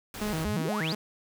pink noise, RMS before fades -39 dBFS, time 0.14-0.44 s, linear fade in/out 2 ms
sawtooth tone with vibrato, 183.3 Hz, F#3, 16 cents flat, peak -25 dBFS, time 0.21-0.95 s, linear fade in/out 5 ms, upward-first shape square, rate 4.2 Hz, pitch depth 240 cents each way
sine exponential sweep, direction up, 55.4 to 5140 Hz, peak -31 dBFS, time 0.45-0.93 s, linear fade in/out 5 ms
effects none

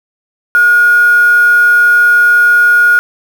sine tone with quantisation, 1437 Hz, F6, 49 cents sharp, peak -4 dBFS, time 0.55-2.99 s, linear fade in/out 0 ms, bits 4, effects none

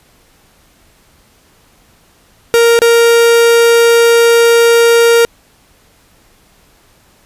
45% pulse tone with dropouts, 466.2 Hz, A#4, in tune, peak -5 dBFS, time 2.54-5.25 s, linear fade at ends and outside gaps 0 ms, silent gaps 2.79-2.818 s, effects pink hiss -49 dBFS RMS until 7.25 s + resampled to 32000 Hz

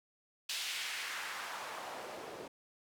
white noise with band-pass filter sweep, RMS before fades -42 dBFS, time 0.49-2.48 s, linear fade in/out 5 ms, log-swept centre 3600 to 380 Hz, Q 1.3, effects none

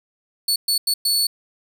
sawtooth tone bursts at uneven times, 4435 Hz, C#8, in tune, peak -14 dBFS, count 4, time 0.48-0.56 / 0.68-0.78 / 0.87-0.94 / 1.05-1.27 s, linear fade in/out 5 ms, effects none

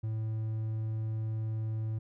triangle tone, 110.1 Hz, A2, 2 cents sharp, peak -29 dBFS, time 0.03-1.99 s, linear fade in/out 10 ms, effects none

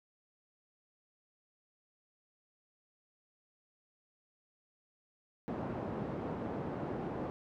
pink band-pass noise, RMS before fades -39 dBFS, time 5.48-7.3 s, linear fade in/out 0 ms, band 140 to 740 Hz, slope 12 dB/octave, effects none

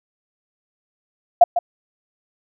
sine tone with echo, 698.5 Hz, F5, in tune, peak -4 dBFS, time 1.41-1.44 s, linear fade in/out 5 ms, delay 150 ms, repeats 1, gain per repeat -11 dB, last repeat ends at 1.59 s, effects none

